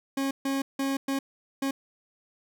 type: tone bursts at uneven times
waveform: 40% pulse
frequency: 272.5 Hz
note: C#4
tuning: 29 cents flat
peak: -25 dBFS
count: 5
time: 0.17-0.31 / 0.45-0.62 / 0.79-0.97 / 1.08-1.19 / 1.62-1.71 s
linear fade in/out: 5 ms
effects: none